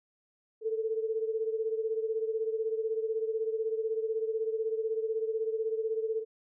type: beating tone pair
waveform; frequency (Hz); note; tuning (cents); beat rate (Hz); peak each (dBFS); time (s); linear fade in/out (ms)
sine; 440 / 456; A4 / A#4; 0 / -38; 16; -30 / -35; 0.61-6.25; 50
effects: none